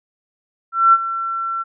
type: tone with ADSR envelope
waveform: sine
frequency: 1350 Hz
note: E6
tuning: 41 cents sharp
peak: -6 dBFS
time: 0.72-1.64 s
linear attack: 210 ms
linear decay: 42 ms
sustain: -14 dB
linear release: 25 ms
effects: none